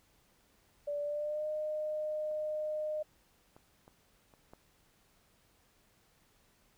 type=tone with pitch glide; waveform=sine; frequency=582 to 612 Hz; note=D5 to D#5; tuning=-16 to -29 cents; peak=-33 dBFS; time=0.87-3.03 s; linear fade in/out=10 ms; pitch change=+87 cents; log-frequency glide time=1.01-1.47 s
type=clicks; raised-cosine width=1 ms; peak=-46 / -41 / -41 / -45 / -37 dBFS; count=5; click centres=2.313 / 3.565 / 3.879 / 4.338 / 4.535 s
effects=pink hiss -69 dBFS RMS until 6.77 s